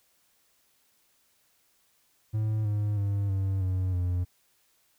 triangle tone with pitch steps, 108.4 / 104.28 / 100.33 / 96.52 / 92.85 / 89.33 Hz, A2 / G#2 / G2 / G2 / F#2 / F2, -25 / +8 / +41 / -26 / +7 / +40 cents, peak -23 dBFS, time 2.33-4.25 s, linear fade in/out 20 ms, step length 320 ms, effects white hiss -68 dBFS RMS until 4.98 s

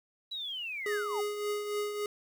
sine linear sweep, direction down, 3963 to 740 Hz, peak -35 dBFS, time 0.31-1.21 s, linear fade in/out 10 ms
square tone with tremolo, 415.3 Hz, G#4, in tune, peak -30 dBFS, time 0.86-2.06 s, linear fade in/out 2 ms, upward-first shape triangle, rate 3.5 Hz, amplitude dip 55%
effects 10-bit

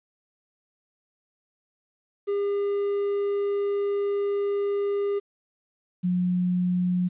triangle / sine tone pair in turn, 403.7 / 179.83 Hz, G#4 / F#3, -49 / -49 cents, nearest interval octave + major second, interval 1400 cents, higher first, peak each -21 dBFS, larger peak neither, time 2.27-5.2 / 6.03-7.09 s, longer first, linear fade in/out 20 ms, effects resampled to 8000 Hz + 10-bit

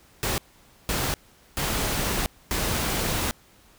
pink noise bursts at uneven times, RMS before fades -26 dBFS, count 4, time 0.23-0.38 / 0.89-1.14 / 1.57-2.26 / 2.51-3.31 s, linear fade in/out 0 ms, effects pink hiss -56 dBFS RMS until 3.78 s

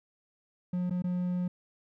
triangle tone with dropouts, 179.3 Hz, F3, 46 cents sharp, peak -26 dBFS, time 0.73-1.48 s, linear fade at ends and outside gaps 5 ms, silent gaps 0.898-0.907 / 1.022-1.04 s, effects none

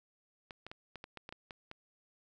clicks, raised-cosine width 0.3 ms, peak -29 dBFS, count 10, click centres 0.508 / 0.666 / 0.715 / 0.957 / 1.041 / 1.173 / 1.291 / 1.325 / 1.508 / 1.714 s, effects none

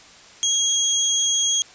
sine tone cluster, 3286 / 6210 / 6590 Hz, G#7 / G8 / G#8, -19 / -17 / -14 cents, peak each -21 / -27 / -20 dBFS, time 0.43-1.62 s, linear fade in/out 0 ms, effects white hiss -46 dBFS RMS until 1.74 s + resampled to 16000 Hz

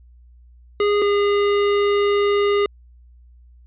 square tone pair in turn, 411.7 / 407.2 Hz, G#4 / G#4, -15 / -34 cents, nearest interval unison, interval 19 cents, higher first, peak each -16 dBFS, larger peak neither, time 0.8-1.02 / 1.02-2.66 s, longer second, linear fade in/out 2 ms, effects added 60 Hz sine -45 dBFS peak until 3.66 s + resampled to 8000 Hz

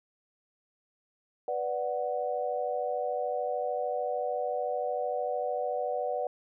sine chord, B minor, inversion none, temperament equal, 493.9 / 587.3 / 740 Hz, B4 / D5 / F#5, 0 / 0 / 0 cents, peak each -33 dBFS, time 1.48-6.27 s, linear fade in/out 2 ms, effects none

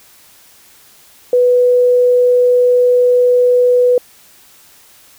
sine tone, 493.9 Hz, B4, in tune, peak -7 dBFS, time 1.33-3.98 s, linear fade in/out 2 ms, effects white hiss -45 dBFS RMS until 5.18 s

